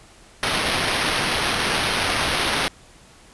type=noise with sample-and-hold; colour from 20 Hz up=blue; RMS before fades=-22 dBFS; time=0.43-2.68 s; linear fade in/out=0 ms; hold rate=7350 Hz; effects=pink hiss -49 dBFS RMS until 3.33 s + resampled to 24000 Hz